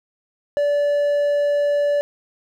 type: tone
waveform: triangle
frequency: 579 Hz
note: D5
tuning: 25 cents flat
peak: -14 dBFS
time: 0.57-2.01 s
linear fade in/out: 0 ms
effects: none